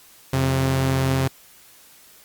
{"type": "tone pair together", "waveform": "sawtooth", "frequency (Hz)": [87.31, 133.2], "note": ["F2", "C3"], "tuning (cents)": [0, 31], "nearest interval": "perfect fifth", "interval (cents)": 731, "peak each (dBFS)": [-23, -15], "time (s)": [0.33, 1.28], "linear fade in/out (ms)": 5, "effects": ["white hiss -50 dBFS RMS until 2.24 s", "Opus 48 kbps"]}